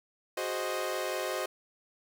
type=chord; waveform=sawtooth; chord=Ab dominant seventh; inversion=third; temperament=equal; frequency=370 / 415.3 / 523.3 / 622.3 Hz; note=Gb4 / Ab4 / C5 / Eb5; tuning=0 / 0 / 0 / 0 cents; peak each=-33 / -37 / -32 / -32 dBFS; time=0.37-1.46 s; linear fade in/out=5 ms; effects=10-bit